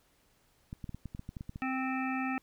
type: clicks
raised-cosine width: 5 ms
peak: -28 dBFS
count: 12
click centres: 0.729 / 0.842 / 0.893 / 0.946 / 1.057 / 1.149 / 1.194 / 1.291 / 1.368 / 1.409 / 1.494 / 1.559 s
type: harmonic tone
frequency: 261.6 Hz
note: C4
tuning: in tune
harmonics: 1 / 3 / 5 / 7 / 9 / 10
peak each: -33 / -38 / -40 / -41 / -43 / -43 dBFS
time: 1.62-2.38 s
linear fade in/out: 0 ms
effects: pink hiss -69 dBFS RMS until 2.42 s